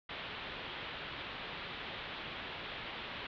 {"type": "low-pass noise", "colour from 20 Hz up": "white", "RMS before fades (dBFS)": -44, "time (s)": [0.09, 3.27], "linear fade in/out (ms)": 5, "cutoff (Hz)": 3700, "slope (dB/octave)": 48, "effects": []}